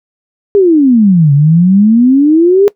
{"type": "exponential two-way sweep", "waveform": "sine", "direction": "down then up", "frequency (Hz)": [415.3, 138.7, 415.3], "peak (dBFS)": -3, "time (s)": [0.55, 2.68], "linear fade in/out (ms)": 0, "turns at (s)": 1.33, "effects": ["noise-tail reverb RT60 0.1 s tail -20 dB re dry"]}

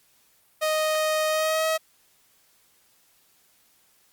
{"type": "tone with pitch glide", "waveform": "sawtooth", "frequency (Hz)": [622.3, 638], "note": ["D#5", "D#5"], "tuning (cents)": [0, 43], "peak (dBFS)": -18, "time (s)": [0.61, 1.78], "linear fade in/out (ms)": 20, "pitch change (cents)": 43, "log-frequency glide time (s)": [1.29, 1.66], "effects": ["white hiss -62 dBFS RMS until 4.12 s", "Opus 48 kbps"]}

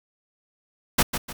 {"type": "noise with echo", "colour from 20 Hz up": "pink", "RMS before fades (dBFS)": -17, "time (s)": [0.98, 1.03], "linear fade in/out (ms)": 10, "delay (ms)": 150, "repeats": 2, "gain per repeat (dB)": -9, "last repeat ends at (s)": 1.33, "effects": []}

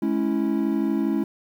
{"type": "chord", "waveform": "triangle", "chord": "C# minor", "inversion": "second", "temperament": "equal with one note detuned", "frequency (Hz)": [212.4, 277.2, 329.6], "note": ["G#3", "C#4", "E4"], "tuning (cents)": [39, 0, 0], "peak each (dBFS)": [-23, -23, -23], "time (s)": [0.02, 1.24], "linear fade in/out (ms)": 5, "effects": ["9-bit"]}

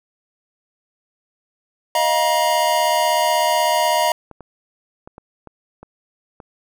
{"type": "chord", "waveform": "square", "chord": "Eb suspended second", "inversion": "none", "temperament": "equal with one note detuned", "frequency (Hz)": [622.3, 698.5, 953.6], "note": ["Eb5", "F5", "Bb5"], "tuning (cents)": [0, 0, 39], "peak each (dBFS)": [-21, -22, -19], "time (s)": [1.95, 4.12], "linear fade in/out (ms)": 2}
{"type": "clicks", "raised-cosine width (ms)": 1, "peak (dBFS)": -24, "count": 7, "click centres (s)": [4.313, 4.407, 5.075, 5.181, 5.473, 5.83, 6.402]}
{"effects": []}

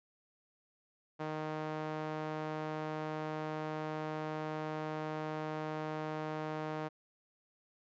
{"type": "tone with band-pass filter", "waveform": "sawtooth", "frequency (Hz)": 154.9, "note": "D#3", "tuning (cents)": -7, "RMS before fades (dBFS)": -39, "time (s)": [1.19, 6.89], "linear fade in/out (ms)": 20, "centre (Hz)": 750, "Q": 0.79, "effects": ["resampled to 16000 Hz"]}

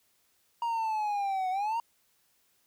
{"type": "linear two-way sweep", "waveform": "triangle", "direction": "down then up", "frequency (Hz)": [944, 735, 944], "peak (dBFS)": -26, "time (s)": [0.62, 1.8], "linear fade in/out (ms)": 2, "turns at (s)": 1.5, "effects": ["white hiss -70 dBFS RMS until 2.66 s"]}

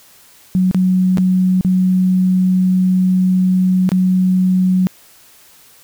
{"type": "tone with dropouts", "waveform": "sine", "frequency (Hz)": 184.9, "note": "F#3", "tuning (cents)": -1, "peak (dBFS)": -10, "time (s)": [0.55, 4.87], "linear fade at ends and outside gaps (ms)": 0, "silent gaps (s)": [[0.712, 0.746], [1.173, 1.182], [1.61, 1.648], [3.891, 3.918]], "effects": ["white hiss -46 dBFS RMS until 5.83 s"]}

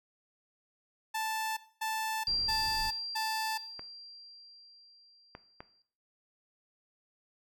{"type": "tone bursts", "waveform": "sawtooth", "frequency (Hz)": 880, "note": "A5", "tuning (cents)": 0, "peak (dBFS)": -28, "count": 4, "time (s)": [1.14, 3.58], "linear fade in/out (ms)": 10, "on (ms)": 430, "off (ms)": 240}
{"type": "noise", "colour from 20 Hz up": "brown", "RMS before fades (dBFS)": -44, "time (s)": [2.27, 2.9], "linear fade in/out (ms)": 5}
{"type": "tone with exponential decay", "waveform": "sine", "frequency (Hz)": 4736, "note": "D8", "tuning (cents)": 14, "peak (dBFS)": -28, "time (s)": [2.27, 5.82], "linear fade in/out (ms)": 1, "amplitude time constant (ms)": 770}
{"type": "clicks", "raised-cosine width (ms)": 0.5, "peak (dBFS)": -28, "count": 3, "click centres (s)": [3.794, 5.351, 5.605]}
{"effects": ["noise-tail reverb RT60 0.5 s tail -17 dB re dry"]}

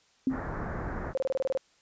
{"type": "tone with exponential decay", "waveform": "sine", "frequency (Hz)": 261.6, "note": "C4", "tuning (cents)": 0, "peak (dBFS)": -20, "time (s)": [0.27, 0.48], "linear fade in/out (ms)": 2, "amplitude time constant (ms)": 44}
{"type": "low-pass noise", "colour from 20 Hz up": "pink", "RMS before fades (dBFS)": -35, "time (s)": [0.29, 1.14], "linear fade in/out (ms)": 50, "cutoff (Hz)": 1800, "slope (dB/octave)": 48}
{"type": "tone bursts", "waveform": "sine", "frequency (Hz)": 530, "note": "C5", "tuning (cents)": 22, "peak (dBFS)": -25, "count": 9, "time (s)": [1.15, 1.574], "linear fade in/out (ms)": 0, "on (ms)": 24, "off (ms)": 26}
{"effects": ["white hiss -65 dBFS RMS until 1.81 s", "resampled to 16000 Hz"]}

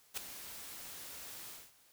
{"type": "noise with ADSR envelope", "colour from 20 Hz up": "white", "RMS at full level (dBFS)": -36, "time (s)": [0.14, 1.73], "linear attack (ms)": 34, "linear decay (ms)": 5, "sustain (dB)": -12, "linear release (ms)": 240, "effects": ["white hiss -66 dBFS RMS until 1.92 s"]}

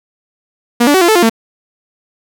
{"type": "tone with pitch steps", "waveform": "sawtooth", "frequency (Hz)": [238.8, 290.1, 377.1, 344, 437.2, 349.8, 226.1], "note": ["A#3", "D4", "F#4", "F4", "A4", "F4", "A3"], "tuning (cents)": [42, -21, 33, -26, -11, 3, 47], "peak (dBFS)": -3, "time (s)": [0.8, 1.297], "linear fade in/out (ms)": 10, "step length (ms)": 71, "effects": []}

